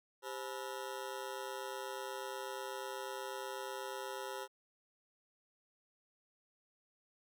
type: ring-modulated tone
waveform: 20% pulse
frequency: 460 Hz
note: A#4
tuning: 23 cents flat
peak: -33 dBFS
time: 0.22-4.48 s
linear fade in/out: 50 ms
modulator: 64.1 Hz
effects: none